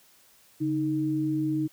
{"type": "tone pair together", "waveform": "sine", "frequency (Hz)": [141.82, 311.1], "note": ["C#3", "D#4"], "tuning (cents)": [40, 0], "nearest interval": "octave + major second", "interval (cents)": 1360, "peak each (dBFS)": [-31, -25], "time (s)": [0.6, 1.68], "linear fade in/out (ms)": 20, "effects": ["white hiss -59 dBFS RMS until 1.72 s"]}